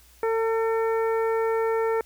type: harmonic tone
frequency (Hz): 450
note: A4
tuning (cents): +39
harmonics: 1 / 2 / 3 / 4 / 5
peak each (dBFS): -22 / -30 / -34 / -38 / -40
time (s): 0.23-2.01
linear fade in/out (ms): 2
effects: added 60 Hz sine -55 dBFS peak until 2.05 s + white hiss -56 dBFS RMS until 2.05 s